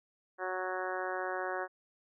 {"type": "harmonic tone", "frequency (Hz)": 185, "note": "F#3", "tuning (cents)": 0, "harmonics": [2, 3, 4, 5, 6, 7, 8, 9, 10], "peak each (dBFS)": [-40, -40, -40, -45, -42, -47, -42, -43, -49], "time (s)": [0.38, 1.68], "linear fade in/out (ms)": 50, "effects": []}